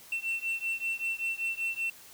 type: beating tone pair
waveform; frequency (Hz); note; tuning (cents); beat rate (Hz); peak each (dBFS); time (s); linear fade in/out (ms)
sine; 2695 / 2700.2; E7 / E7; +38 / +41; 5.2; -31; 0.12-1.9; 5
effects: tanh soft clip ceiling -27 dBFS + white hiss -52 dBFS RMS until 2.13 s